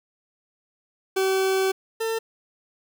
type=tone pair in turn; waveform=40% pulse; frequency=382.3 / 449.5 Hz; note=G4 / A4; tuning=-43 / +37 cents; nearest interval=minor third; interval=280 cents; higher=second; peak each=-19 / -23 dBFS; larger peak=first; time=1.16-1.72 / 2-2.19 s; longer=first; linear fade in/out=10 ms; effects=9-bit